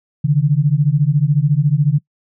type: beating tone pair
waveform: sine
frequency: 139.4 / 153.4 Hz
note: C#3 / D#3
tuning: +10 / -24 cents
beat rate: 14 Hz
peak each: -14 dBFS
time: 0.24-1.99 s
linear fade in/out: 10 ms
effects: noise-tail reverb RT60 0.1 s tail -23 dB re dry